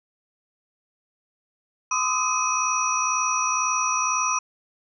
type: tone cluster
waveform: sine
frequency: 1020 / 1208 / 1270 / 2527 / 5830 Hz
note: C6 / D6 / D#6 / D#7 / F#8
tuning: -44 / +48 / +35 / +26 / -26 cents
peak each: -26 / -30 / -27 / -29 / -26 dBFS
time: 1.91-4.39 s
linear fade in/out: 5 ms
effects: none